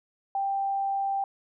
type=tone; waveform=sine; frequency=787 Hz; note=G5; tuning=7 cents sharp; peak=-25 dBFS; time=0.35-1.24 s; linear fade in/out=2 ms; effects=none